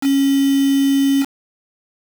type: tone with quantisation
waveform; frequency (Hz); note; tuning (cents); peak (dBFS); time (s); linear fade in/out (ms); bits
sine; 275.2; C#4; -12; -12; 0.01-1.26; 50; 4
effects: none